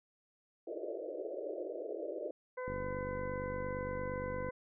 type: band-pass noise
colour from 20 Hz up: white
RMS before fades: -41 dBFS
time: 0.67-2.31 s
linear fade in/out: 5 ms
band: 320 to 630 Hz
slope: 96 dB/octave
type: harmonic tone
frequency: 506 Hz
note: B4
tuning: 42 cents sharp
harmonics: 1 / 2 / 3 / 4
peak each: -39 / -45 / -49 / -51 dBFS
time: 2.57-4.51 s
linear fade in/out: 10 ms
type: click train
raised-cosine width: 3 ms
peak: -30 dBFS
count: 89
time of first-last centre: 2.68-4.487 s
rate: 48.7 Hz
effects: none